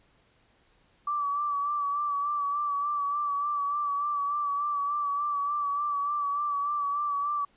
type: tone with vibrato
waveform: sine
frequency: 1157 Hz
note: D6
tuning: 26 cents flat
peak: -26 dBFS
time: 1.07-7.45 s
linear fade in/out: 5 ms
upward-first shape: sine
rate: 3.4 Hz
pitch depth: 37 cents each way
effects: pink hiss -65 dBFS RMS until 7.56 s + resampled to 8000 Hz